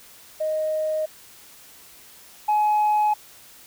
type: tone pair in turn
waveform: sine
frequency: 622.3 / 844.7 Hz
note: D#5 / G#5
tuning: 0 / +29 cents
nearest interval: perfect fourth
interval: 529 cents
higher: second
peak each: -21 / -15 dBFS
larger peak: second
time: 0.4-1.06 / 2.48-3.14 s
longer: neither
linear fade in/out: 10 ms
effects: tanh soft clip ceiling -15 dBFS + white hiss -48 dBFS RMS until 3.66 s